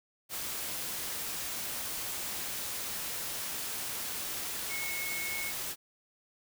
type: tone in noise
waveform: sine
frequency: 2189 Hz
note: C#7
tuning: 22 cents flat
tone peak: -36 dBFS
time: 4.68-5.53 s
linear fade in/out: 50 ms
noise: white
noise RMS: -37 dBFS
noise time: 0.29-5.76 s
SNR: -2 dB
effects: none